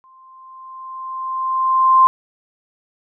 sine tone with exponential growth, 1046.5 Hz, C6, in tune, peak -6 dBFS, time 0.04-2.07 s, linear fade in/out 0 ms, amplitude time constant 440 ms, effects none

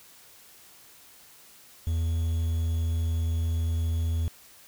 triangle tone with quantisation, 82.41 Hz, E2, in tune, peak -22 dBFS, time 1.87-4.28 s, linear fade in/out 0 ms, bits 8, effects white hiss -53 dBFS RMS until 4.67 s

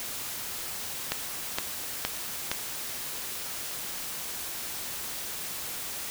click train, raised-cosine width 0.2 ms, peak -9 dBFS, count 4, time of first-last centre 1.12-2.515 s, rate 2.15 Hz, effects white hiss -36 dBFS RMS until 6.1 s

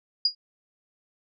sine tone with exponential decay, 4871 Hz, D#8, 38 cents flat, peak -15 dBFS, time 0.25-0.35 s, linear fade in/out 5 ms, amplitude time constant 21 ms, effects none

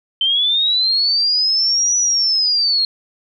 sine linear two-way sweep, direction up then down, 3085 to 5920 to 4209 Hz, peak -13 dBFS, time 0.21-2.85 s, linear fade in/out 2 ms, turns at 1.98 s, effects none

